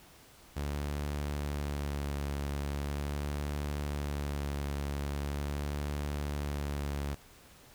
sawtooth tone with vibrato, 72 Hz, D2, 34 cents flat, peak -29 dBFS, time 0.56-7.15 s, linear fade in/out 10 ms, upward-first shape sine, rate 0.41 Hz, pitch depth 22 cents each way, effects pink hiss -57 dBFS RMS until 7.74 s

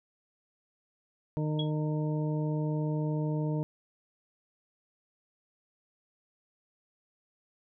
harmonic tone, 152.8 Hz, D#3, 31 cents flat, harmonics 1 / 2 / 3 / 4 / 6, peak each -29 / -35 / -39 / -41 / -45 dBFS, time 1.37-3.63 s, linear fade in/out 0 ms
sine tone with exponential decay, 3322 Hz, G#7, in tune, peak -30 dBFS, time 1.59-1.71 s, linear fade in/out 5 ms, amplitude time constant 25 ms
effects none

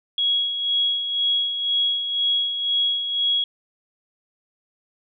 sine tone with tremolo, 3322 Hz, G#7, in tune, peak -17 dBFS, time 0.18-3.44 s, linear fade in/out 2 ms, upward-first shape sine, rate 2 Hz, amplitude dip 55%, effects none

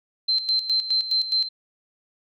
sine tone with tremolo, 4108 Hz, C8, 33 cents flat, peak -18 dBFS, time 0.28-1.49 s, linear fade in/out 10 ms, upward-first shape square, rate 4.8 Hz, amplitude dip 70%, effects none

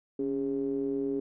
triangle ring-modulated tone, 64.6 Hz, C2, 21 cents flat, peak -23 dBFS, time 0.19-1.2 s, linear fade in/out 5 ms, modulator 343 Hz, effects none

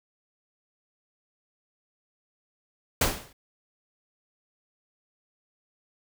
pink noise with exponential decay, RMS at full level -19 dBFS, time 3.01-3.33 s, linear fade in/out 5 ms, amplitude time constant 69 ms, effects none

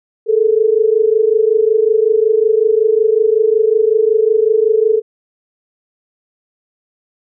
sine tone pair together, 426.4 / 451.8 Hz, G#4 / A4, +46 / +46 cents, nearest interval minor second, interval 100 cents, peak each -12 dBFS, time 0.26-5.02 s, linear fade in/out 50 ms, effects none

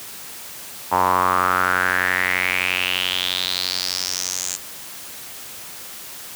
sawtooth tone with band-pass filter sweep, 91.6 Hz, F#2, 17 cents flat, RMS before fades -21 dBFS, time 0.91-4.57 s, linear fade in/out 20 ms, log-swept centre 920 to 7200 Hz, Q 5.4, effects white hiss -36 dBFS RMS until 6.35 s + high-pass 60 Hz 12 dB/octave

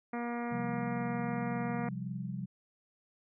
harmonic tone, 238 Hz, A#3, 36 cents sharp, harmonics 1 / 2 / 3 / 4 / 5 / 6 / 7 / 8 / 9 / 10, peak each -36 / -42 / -41 / -46 / -47 / -48 / -53 / -49 / -51 / -55 dBFS, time 0.13-1.89 s, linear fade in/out 5 ms
sine chord, C suspended fourth, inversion none, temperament just, 130.81 / 174.42 / 196.22 Hz, C3 / F3 / G3, 0 / -2 / +2 cents, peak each -40 dBFS, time 0.51-2.46 s, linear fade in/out 10 ms
effects none

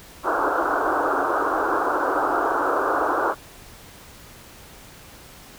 white band-pass noise, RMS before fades -22 dBFS, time 0.23-3.35 s, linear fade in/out 50 ms, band 280 to 1500 Hz, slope 96 dB/octave, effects pink hiss -45 dBFS RMS until 5.58 s

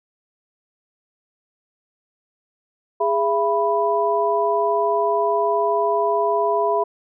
sine tone cluster, 411.8 / 673 / 987 Hz, G#4 / E5 / B5, -15 / +36 / -1 cents, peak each -21 dBFS, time 3-6.84 s, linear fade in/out 10 ms, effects none

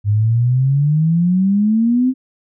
sine exponential sweep, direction up, 100.8 to 263.5 Hz, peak -11 dBFS, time 0.04-2.14 s, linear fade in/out 50 ms, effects none

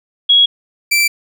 sine / sawtooth tone pair in turn, 3322 / 2337 Hz, G#7 / D7, 0 / -9 cents, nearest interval tritone, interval 609 cents, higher first, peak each -6 / -7 dBFS, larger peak first, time 0.29-0.46 / 0.91-1.08 s, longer neither, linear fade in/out 10 ms, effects none

